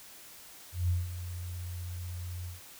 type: tone with ADSR envelope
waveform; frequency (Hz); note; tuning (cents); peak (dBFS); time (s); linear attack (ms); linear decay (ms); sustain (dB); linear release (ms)
sine; 88.4; F2; +22; -24; 0.72-2.61; 170; 180; -12; 150
effects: white hiss -51 dBFS RMS until 2.79 s